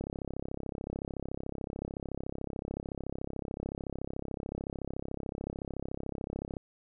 click train, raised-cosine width 2 ms, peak -23 dBFS, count 222, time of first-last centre 0.01-6.568 s, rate 33.7 Hz, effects none

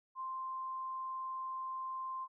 sine tone, 1046.5 Hz, C6, in tune, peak -38 dBFS, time 0.15-2.28 s, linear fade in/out 50 ms, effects none

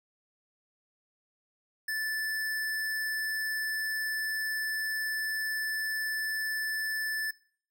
square tone, 1751 Hz, A6, 9 cents flat, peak -31 dBFS, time 1.88-7.31 s, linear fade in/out 5 ms, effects noise-tail reverb RT60 0.5 s tail -21 dB re dry

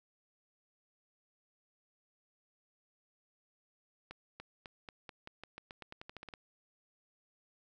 accelerating click train, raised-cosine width 0.3 ms, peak -30 dBFS, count 17, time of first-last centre 4.11-6.338 s, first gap 290 ms, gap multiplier 0.89, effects none

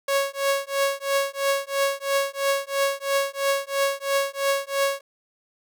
sawtooth tone with tremolo, 553 Hz, C#5, 4 cents flat, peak -14 dBFS, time 0.08-5.01 s, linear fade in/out 5 ms, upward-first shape triangle, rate 3 Hz, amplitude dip 100%, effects none

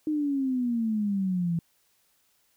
sine exponential sweep, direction down, 311.1 to 164.81 Hz, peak -24 dBFS, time 0.07-1.59 s, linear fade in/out 2 ms, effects white hiss -68 dBFS RMS until 2.56 s

